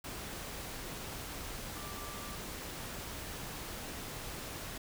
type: tone in noise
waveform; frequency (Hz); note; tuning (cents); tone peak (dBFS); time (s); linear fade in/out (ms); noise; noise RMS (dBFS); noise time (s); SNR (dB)
sine; 1174.7; D6; 0; -49; 1.75-2.35; 5; pink; -43; 0.04-4.78; -9
effects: none